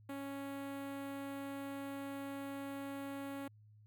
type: tone with notch filter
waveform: sawtooth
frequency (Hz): 277.2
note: C#4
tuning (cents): 0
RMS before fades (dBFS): -44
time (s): 0.09-3.48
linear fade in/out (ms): 5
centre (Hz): 5400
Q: 0.66
effects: added 106 Hz sine -59 dBFS peak until 3.86 s